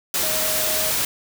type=tone in noise; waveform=sine; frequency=627 Hz; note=D#5; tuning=13 cents sharp; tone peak=-29 dBFS; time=0.23-0.91 s; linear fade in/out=2 ms; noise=white; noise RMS=-22 dBFS; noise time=0.14-1.05 s; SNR=-10 dB; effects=none